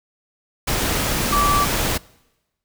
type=tone in noise; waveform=sine; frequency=1159 Hz; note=D6; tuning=23 cents flat; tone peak=-16 dBFS; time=1.32-1.65 s; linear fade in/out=10 ms; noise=pink; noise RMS=-21 dBFS; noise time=0.67-1.98 s; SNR=+2 dB; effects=noise-tail reverb RT60 1.0 s tail -24 dB re dry